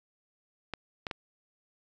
clicks, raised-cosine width 0.3 ms, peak -18 dBFS, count 3, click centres 0.737 / 1.068 / 1.112 s, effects resampled to 16000 Hz + 8-bit

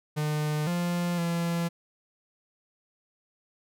45% pulse tone with pitch steps, 151.2 / 174.4 / 169.8 Hz, D#3 / F3 / F3, -49 / -2 / -48 cents, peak -26 dBFS, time 0.16-1.69 s, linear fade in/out 20 ms, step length 510 ms, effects none

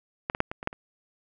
clicks, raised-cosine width 0.5 ms, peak -12 / -15 / -7 / -18 / -22 / -10 / -26 dBFS, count 7, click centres 0.299 / 0.349 / 0.404 / 0.515 / 0.629 / 0.674 / 0.729 s, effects none

